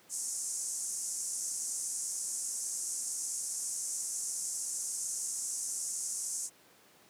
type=band-pass noise; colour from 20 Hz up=pink; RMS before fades=-37 dBFS; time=0.09-6.5 s; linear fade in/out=50 ms; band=6100 to 10000 Hz; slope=48 dB/octave; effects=pink hiss -61 dBFS RMS until 7.09 s + high-pass 200 Hz 12 dB/octave